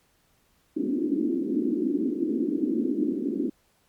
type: band-pass noise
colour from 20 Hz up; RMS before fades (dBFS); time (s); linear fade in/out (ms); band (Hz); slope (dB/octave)
white; -26; 0.76-3.5; 10; 230 to 340; 48
effects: pink hiss -66 dBFS RMS until 3.88 s + MP3 96 kbps